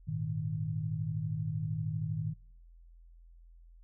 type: chord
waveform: sine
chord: Ab suspended second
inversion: none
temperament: equal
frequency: 103.83 / 116.54 / 155.56 Hz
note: Ab2 / Bb2 / Eb3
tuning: 0 / 0 / 0 cents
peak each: -38 / -38 / -34 dBFS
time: 0.07-2.34 s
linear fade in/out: 20 ms
effects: noise-tail reverb RT60 0.6 s tail -26 dB re dry + added 42 Hz sine -53 dBFS peak until 3.83 s